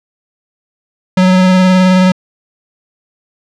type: tone with vibrato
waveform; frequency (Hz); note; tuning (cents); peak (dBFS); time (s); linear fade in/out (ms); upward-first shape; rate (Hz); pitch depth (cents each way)
square; 185; F#3; 0; -6; 1.17-2.12; 5; sine; 19; 18
effects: low-pass 5000 Hz 12 dB/octave